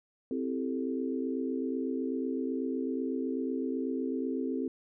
sine chord, A minor seventh, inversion first, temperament equal, 261.6 / 329.6 / 392 / 440 Hz, C4 / E4 / G4 / A4, 0 / 0 / 0 / 0 cents, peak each -32 / -38 / -38 / -38 dBFS, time 0.31-4.68 s, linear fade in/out 2 ms, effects none

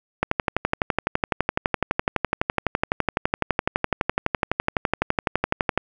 click train, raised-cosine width 0.5 ms, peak -4 dBFS, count 67, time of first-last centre 0.23-5.776 s, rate 11.9 Hz, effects none

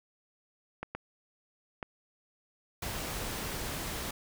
clicks, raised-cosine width 0.5 ms, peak -21 dBFS, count 3, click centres 0.83 / 0.95 / 1.828 s
pink noise, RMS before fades -37 dBFS, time 2.82-4.11 s, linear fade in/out 5 ms
effects none

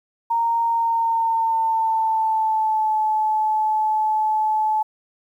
sine tone with pitch glide, 926 to 864 Hz, A#5 to A5, -12 to -32 cents, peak -17 dBFS, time 0.3-4.83 s, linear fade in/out 10 ms, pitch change -120 cents, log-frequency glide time 0.65-2.97 s, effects 9-bit

